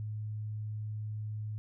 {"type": "tone", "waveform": "sine", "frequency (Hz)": 106.9, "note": "A2", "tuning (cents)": -49, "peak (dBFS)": -35, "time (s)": [0, 1.58], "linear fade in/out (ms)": 0, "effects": []}